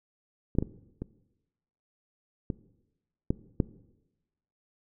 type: clicks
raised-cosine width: 3 ms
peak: -26 / -8 / -17 / -21 / -17 / -12 / -10 dBFS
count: 7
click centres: 0.552 / 0.586 / 0.625 / 1.02 / 2.502 / 3.305 / 3.602 s
effects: noise-tail reverb RT60 1.0 s tail -19 dB re dry